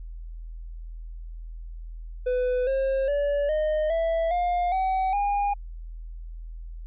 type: tone with pitch steps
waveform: triangle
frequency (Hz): 500 / 535.9 / 574.3 / 615.6 / 659.8 / 707.1 / 757.9 / 812.3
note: B4 / C5 / D5 / D#5 / E5 / F5 / F#5 / G#5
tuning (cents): +21 / +41 / -39 / -19 / +1 / +21 / +41 / -39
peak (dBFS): -20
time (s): 2.26-5.54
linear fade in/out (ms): 10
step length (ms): 410
effects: added 41 Hz sine -35 dBFS peak until 6.86 s + resampled to 8000 Hz